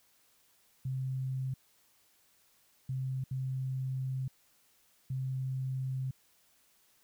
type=tone bursts at uneven times; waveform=sine; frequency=131.2 Hz; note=C3; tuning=5 cents sharp; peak=-32 dBFS; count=4; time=0.85-1.54 / 2.89-3.24 / 3.31-4.28 / 5.1-6.11 s; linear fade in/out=5 ms; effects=white hiss -68 dBFS RMS until 7.03 s